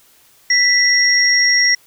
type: tone pair together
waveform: sine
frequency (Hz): 1975.5 / 5588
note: B6 / F8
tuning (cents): 0 / 0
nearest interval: octave + tritone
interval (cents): 1800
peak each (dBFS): -13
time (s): 0.5-1.75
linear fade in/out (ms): 5
effects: white hiss -51 dBFS RMS until 1.86 s

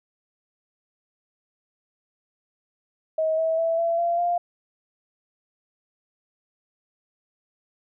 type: tone with pitch steps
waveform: sine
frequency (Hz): 635 / 647.2 / 659.7 / 672.4 / 685.3 / 698.5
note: D#5 / E5 / E5 / E5 / F5 / F5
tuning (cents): +35 / -32 / +1 / +34 / -33 / 0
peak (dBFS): -20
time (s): 3.18-4.38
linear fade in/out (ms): 5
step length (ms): 200
effects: none

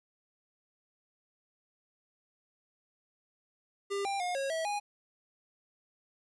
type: tone with pitch steps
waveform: square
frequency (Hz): 399.2 / 793 / 716 / 546 / 648 / 823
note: G4 / G5 / F5 / C#5 / E5 / G#5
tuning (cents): +32 / +20 / +43 / -26 / -30 / -16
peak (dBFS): -32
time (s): 3.9-4.8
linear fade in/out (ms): 20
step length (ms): 150
effects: resampled to 24000 Hz + 11-bit

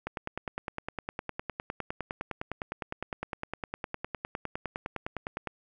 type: click train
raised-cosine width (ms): 0.5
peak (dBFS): -18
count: 54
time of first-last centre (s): 0.07-5.473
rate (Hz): 9.81
effects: none

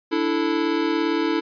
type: chord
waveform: square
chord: D suspended second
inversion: none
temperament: equal with one note detuned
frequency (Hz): 292 / 329.6 / 440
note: D4 / E4 / A4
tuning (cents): -10 / 0 / 0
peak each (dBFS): -26 / -23 / -27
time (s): 0.11-1.41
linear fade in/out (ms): 20
effects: resampled to 11025 Hz

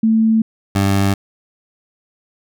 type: tone pair in turn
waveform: sine / 20% pulse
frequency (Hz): 222.2 / 98.47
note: A3 / G2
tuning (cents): +17 / +8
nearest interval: octave + major second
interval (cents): 1409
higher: first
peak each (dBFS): -10 / -8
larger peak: second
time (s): 0.03-0.42 / 0.75-1.14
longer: neither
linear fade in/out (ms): 5
effects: none

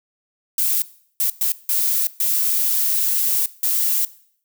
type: noise bursts at uneven times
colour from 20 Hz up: violet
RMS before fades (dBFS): -19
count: 6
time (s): 0.58-0.82 / 1.2-1.3 / 1.41-1.52 / 1.69-2.07 / 2.2-3.46 / 3.63-4.05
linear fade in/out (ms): 2
effects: noise-tail reverb RT60 0.6 s tail -19 dB re dry

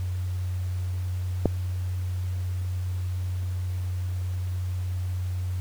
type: click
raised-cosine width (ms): 2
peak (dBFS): -6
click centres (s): 1.457
effects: added 91 Hz sine -26 dBFS peak until 5.6 s + pink hiss -49 dBFS RMS until 5.6 s

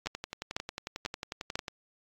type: two click trains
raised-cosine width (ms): 0.2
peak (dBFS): -19 / -14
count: 19 / 4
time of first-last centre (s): 0.06-1.682 / 0.07-1.555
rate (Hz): 11.1 / 2.02
effects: AAC 64 kbps

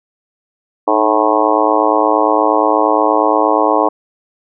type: harmonic tone with a mistuned harmonic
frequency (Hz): 108.5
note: A2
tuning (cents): -24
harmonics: 3 / 4 / 5 / 6 / 7 / 8 / 9 / 10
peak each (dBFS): -18 / -18 / -18 / -18 / -18 / -18 / -18 / -18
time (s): 0.87-3.89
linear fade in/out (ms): 10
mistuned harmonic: 3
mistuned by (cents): -83
effects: none

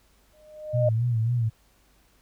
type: tone with exponential growth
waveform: sine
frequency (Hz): 612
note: D#5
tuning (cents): -29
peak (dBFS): -18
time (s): 0.33-0.89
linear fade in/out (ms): 5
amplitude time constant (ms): 120
type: tone with vibrato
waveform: sine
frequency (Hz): 116.54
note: A#2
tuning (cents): 0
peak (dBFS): -21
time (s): 0.73-1.5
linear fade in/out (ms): 20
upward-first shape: sine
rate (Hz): 3.7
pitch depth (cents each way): 89
effects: added 50 Hz sine -63 dBFS peak until 2.21 s + pink hiss -63 dBFS RMS until 2.21 s

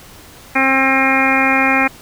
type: harmonic tone with a mistuned harmonic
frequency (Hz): 266.8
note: C4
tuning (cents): +34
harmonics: 1 / 2 / 3 / 4 / 5 / 6 / 7 / 8 / 9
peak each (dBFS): -18 / -23 / -19 / -23 / -21 / -22 / -21 / -19 / -17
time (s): 0.55-1.88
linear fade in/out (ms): 10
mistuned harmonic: 9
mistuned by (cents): +16
effects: pink hiss -40 dBFS RMS until 2.01 s

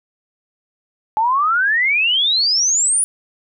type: exponential sweep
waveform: sine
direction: up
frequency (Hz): 849 to 9940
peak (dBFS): -13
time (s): 1.17-3.04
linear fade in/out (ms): 0
effects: none

